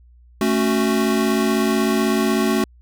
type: chord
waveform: square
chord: F# minor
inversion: first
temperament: equal with one note detuned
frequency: 220 / 276.1 / 370 Hz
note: A3 / C#4 / F#4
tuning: 0 / -7 / 0 cents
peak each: -20 / -23 / -22 dBFS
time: 0.41-2.64 s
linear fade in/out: 2 ms
effects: added 60 Hz sine -46 dBFS peak until 2.81 s